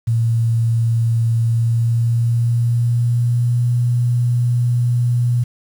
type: tone with pitch glide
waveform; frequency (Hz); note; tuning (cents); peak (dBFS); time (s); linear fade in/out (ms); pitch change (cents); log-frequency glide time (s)
sine; 115.1 to 121.1; A#2 to B2; -22 to -34; -13; 0.07-5.44; 10; +88; 1.44-3.71
effects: 7-bit